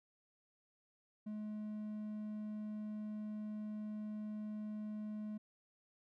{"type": "tone", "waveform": "triangle", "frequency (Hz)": 212.4, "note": "G#3", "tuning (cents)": 39, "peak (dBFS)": -39, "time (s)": [1.26, 5.38], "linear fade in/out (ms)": 10, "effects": []}